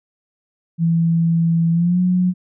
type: tone with pitch glide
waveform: sine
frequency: 166.3 to 181.35 Hz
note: E3 to F#3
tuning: +16 to -34 cents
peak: -13 dBFS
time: 0.78-2.34 s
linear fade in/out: 50 ms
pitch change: +150 cents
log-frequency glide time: 1.72-2 s
effects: none